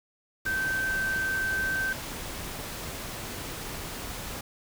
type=tone in noise; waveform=sine; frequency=1552 Hz; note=G6; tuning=18 cents flat; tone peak=-26 dBFS; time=0.46-1.93 s; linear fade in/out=5 ms; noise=pink; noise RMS=-37 dBFS; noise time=0.45-4.41 s; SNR=+8 dB; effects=none